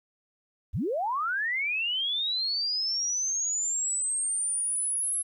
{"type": "linear sweep", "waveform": "sine", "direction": "up", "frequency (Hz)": [43.65, 11030], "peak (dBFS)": -26, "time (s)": [0.73, 5.23], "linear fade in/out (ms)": 20, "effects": ["11-bit"]}